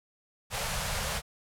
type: band-stop noise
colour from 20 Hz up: pink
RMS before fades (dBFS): -32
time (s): 0.5-1.22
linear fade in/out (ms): 50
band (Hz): 190 to 470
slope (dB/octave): 48
effects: low-pass 12000 Hz 12 dB/octave